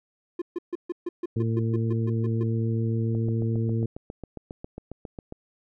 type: tone bursts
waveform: triangle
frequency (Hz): 349.2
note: F4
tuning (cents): 0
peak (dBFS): -24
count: 13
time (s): 0.39-2.434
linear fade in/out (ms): 5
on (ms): 28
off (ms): 140
type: harmonic tone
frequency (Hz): 113.4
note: A#2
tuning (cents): -47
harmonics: 1 / 2 / 3 / 4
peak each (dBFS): -24 / -30 / -34 / -36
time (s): 1.36-3.86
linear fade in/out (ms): 5
type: click train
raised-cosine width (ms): 2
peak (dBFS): -23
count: 17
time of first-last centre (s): 3.15-5.324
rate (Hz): 7.36
effects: none